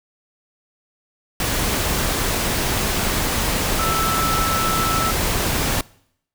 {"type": "tone in noise", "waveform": "sine", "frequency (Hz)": 1318.5, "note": "E6", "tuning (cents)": 0, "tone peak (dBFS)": -21, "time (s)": [3.79, 5.11], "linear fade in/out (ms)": 2, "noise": "pink", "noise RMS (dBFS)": -21, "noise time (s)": [1.4, 5.81], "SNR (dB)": -3, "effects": ["noise-tail reverb RT60 0.7 s tail -23 dB re dry"]}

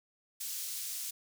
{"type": "high-pass noise", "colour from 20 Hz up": "pink", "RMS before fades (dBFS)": -39, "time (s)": [0.4, 1.11], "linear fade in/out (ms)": 10, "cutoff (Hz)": 5600, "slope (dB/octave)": 12, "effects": []}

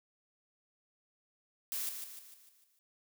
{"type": "noise with echo", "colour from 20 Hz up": "blue", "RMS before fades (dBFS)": -37, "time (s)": [1.72, 1.89], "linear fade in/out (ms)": 0, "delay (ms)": 150, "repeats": 6, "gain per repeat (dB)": -6, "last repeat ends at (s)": 2.79, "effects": []}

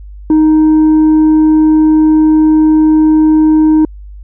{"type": "tone with tanh clipping", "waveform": "sine", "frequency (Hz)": 311.1, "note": "D#4", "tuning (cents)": 0, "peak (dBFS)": -5, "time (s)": [0.3, 3.85], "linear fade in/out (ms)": 2, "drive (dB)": 3, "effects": ["added 50 Hz sine -27 dBFS peak until 4.23 s"]}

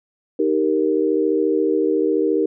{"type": "chord", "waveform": "sine", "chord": "Eb major", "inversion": "none", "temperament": "equal", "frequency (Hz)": [311.1, 392, 466.2], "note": ["Eb4", "G4", "Bb4"], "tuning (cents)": [0, 0, 0], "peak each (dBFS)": -20, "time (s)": [0.39, 2.46], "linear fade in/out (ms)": 5, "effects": []}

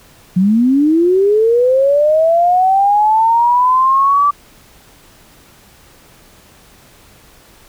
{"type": "linear sweep", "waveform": "sine", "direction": "up", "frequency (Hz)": [176.1, 1167], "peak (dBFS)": -8, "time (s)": [0.36, 4.31], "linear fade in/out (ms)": 10, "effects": ["pink hiss -45 dBFS RMS until 7.68 s"]}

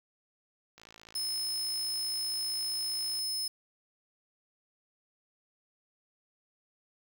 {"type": "click train", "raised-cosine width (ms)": 0.2, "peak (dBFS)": -34, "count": 134, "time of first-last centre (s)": [0.78, 3.189], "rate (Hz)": 55.2}
{"type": "tone", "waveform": "sawtooth", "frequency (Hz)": 5200, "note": "E8", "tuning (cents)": -24, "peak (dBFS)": -29, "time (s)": [1.15, 3.48], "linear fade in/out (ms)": 5}
{"effects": ["9-bit"]}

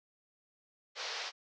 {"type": "band-pass noise", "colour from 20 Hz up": "white", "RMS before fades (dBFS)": -40, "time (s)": [0.95, 1.32], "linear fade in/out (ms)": 50, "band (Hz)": [430, 5600], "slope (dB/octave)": 48, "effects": []}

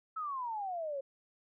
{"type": "exponential sweep", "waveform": "sine", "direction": "down", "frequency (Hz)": [1318.5, 533], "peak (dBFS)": -35, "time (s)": [0.16, 1.01], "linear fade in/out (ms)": 10, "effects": []}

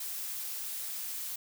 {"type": "noise", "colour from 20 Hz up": "blue", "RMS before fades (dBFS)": -38, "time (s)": [0, 1.36], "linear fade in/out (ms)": 5, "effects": []}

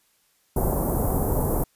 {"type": "band-stop noise", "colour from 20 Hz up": "pink", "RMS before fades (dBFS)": -23, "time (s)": [0.56, 1.64], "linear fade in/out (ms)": 5, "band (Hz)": [880, 12000], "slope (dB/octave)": 24, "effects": ["white hiss -65 dBFS RMS until 1.75 s", "resampled to 32000 Hz"]}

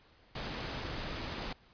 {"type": "noise", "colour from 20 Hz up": "pink", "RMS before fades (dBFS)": -39, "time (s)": [0.35, 1.53], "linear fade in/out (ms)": 5, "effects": ["pink hiss -63 dBFS RMS until 1.73 s", "resampled to 11025 Hz"]}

